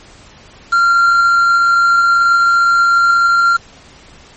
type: tone with quantisation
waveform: triangle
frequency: 1382 Hz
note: F6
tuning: 19 cents flat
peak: -6 dBFS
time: 0.72-3.57 s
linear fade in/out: 10 ms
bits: 4
effects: pink hiss -41 dBFS RMS until 4.36 s + MP3 32 kbps